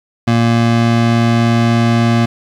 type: tone pair together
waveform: square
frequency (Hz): 116.54 / 233.1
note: A#2 / A#3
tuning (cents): 0 / 0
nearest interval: octave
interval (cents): 1200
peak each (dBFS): -13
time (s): 0.27-2.26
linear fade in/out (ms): 10
effects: low-pass 5000 Hz 12 dB/octave + 7-bit